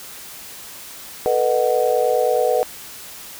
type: chord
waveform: sine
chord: B dominant seventh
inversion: third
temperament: just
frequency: 444.5 / 493.9 / 617.4 / 740.8 Hz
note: A4 / B4 / D#5 / F#5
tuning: +18 / 0 / -14 / +2 cents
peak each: -22 / -18 / -22 / -22 dBFS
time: 1.26-2.63 s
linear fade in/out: 0 ms
effects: white hiss -37 dBFS RMS until 3.39 s